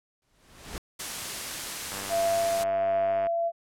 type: noise with exponential growth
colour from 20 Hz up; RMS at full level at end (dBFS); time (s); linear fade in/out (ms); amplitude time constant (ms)
pink; -35; 0.22-0.78; 1; 120
type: noise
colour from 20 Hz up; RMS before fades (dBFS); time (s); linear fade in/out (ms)
white; -34; 0.99-2.64; 10
type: click train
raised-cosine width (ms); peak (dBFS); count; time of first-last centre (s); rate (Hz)
0.5; -23; 134; 1.92-3.269; 98.6
type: tone with tremolo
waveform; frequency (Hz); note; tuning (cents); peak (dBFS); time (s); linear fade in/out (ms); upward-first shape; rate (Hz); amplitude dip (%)
sine; 676; E5; +43; -22; 2.09-3.52; 50; triangle; 1.4; 25
effects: low-pass 11000 Hz 12 dB/octave